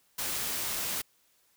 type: noise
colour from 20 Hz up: white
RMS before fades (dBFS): -33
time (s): 0.18-1.02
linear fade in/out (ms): 10
effects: white hiss -68 dBFS RMS until 1.56 s